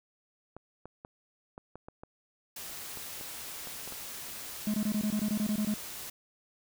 clicks, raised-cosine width 1 ms, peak -30 dBFS, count 12, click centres 0.566 / 0.856 / 1.049 / 1.579 / 1.756 / 1.885 / 2.035 / 2.973 / 3.211 / 3.672 / 3.876 / 3.923 s
white noise, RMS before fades -42 dBFS, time 2.56-6.1 s, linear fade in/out 5 ms
triangle tone bursts, 211.5 Hz, G#3, 32 cents sharp, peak -25 dBFS, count 12, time 4.67-5.74 s, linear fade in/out 2 ms, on 69 ms, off 22 ms
effects none

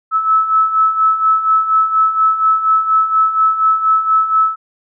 sine beating tone pair, 1300 / 1304.2 Hz, E6 / E6, -24 / -19 cents, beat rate 4.2 Hz, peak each -17 / -11 dBFS, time 0.11-4.56 s, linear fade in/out 50 ms, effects none

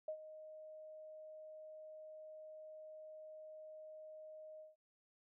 sine tone with ADSR envelope, 622.3 Hz, D#5, in tune, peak -38 dBFS, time 0.08-4.76 s, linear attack 4 ms, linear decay 81 ms, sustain -13 dB, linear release 160 ms, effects none

